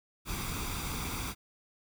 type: noise with comb filter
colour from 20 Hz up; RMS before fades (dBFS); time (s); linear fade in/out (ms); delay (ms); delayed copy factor
pink; -36; 0.25-1.35; 50; 0.84; +0.6
effects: none

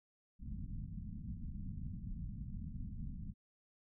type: low-pass noise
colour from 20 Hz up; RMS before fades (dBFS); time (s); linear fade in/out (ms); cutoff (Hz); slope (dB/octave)
pink; -44; 0.39-3.34; 50; 230; 48
effects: none

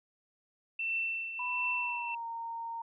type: tone with tremolo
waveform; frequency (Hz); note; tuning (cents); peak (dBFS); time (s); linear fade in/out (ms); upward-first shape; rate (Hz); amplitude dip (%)
sine; 2684; E7; +31; -29; 0.79-2.15; 5; triangle; 1.4; 65
type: tone with pitch glide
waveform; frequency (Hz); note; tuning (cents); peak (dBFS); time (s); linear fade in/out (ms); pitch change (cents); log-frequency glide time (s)
sine; 987.8 to 921.6; B5 to A#5; 0 to -20; -36; 1.39-2.82; 5; -120; 1.74-2.26
effects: none

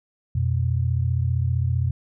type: tone pair together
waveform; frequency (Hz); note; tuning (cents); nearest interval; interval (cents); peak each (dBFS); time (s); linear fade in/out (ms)
sine; 88.15 / 123.47; F2 / B2; +17 / 0; tritone; 583; -22; 0.35-1.91; 5
effects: none

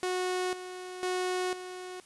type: tone with tremolo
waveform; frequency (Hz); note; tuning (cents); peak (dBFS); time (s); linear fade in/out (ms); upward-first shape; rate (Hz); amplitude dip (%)
sawtooth; 366.1; F#4; -18; -25; 0.03-2; 0; square; 1; 70
effects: white hiss -57 dBFS RMS until 2.05 s + resampled to 24000 Hz

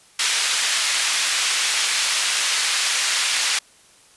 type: band-pass noise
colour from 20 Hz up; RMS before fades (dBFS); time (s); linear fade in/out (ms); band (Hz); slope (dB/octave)
pink; -21; 0.19-3.59; 5; 2000 to 9200; 12
effects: white hiss -52 dBFS RMS until 4.16 s + resampled to 24000 Hz

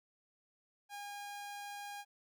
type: tone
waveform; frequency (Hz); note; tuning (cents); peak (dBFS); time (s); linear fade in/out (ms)
sawtooth; 814; G#5; -35; -40; 0.89-2.05; 50
effects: none

